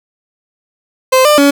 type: tone with pitch steps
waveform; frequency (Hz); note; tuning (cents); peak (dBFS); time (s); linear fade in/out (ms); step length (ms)
30% pulse; 519 / 597 / 282.8; C5 / D5 / C#4; -14 / +28 / +35; -3; 1.12-1.51; 10; 130
effects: none